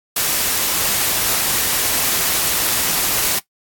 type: noise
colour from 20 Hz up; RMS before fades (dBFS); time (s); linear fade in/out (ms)
white; -18; 0.16-3.39; 5
effects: noise-tail reverb RT60 0.1 s tail -17 dB re dry + AAC 64 kbps